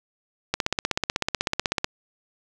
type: click train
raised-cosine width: 0.2 ms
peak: -5 dBFS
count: 22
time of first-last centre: 0.54-1.844 s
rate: 16.1 Hz
effects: none